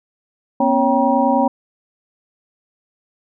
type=tone cluster; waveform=sine; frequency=241.2 / 271.2 / 554 / 782 / 953 Hz; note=B3 / C#4 / C#5 / G5 / A#5; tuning=-41 / -38 / -1 / -4 / +38 cents; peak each=-19 dBFS; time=0.6-1.48 s; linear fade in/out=5 ms; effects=none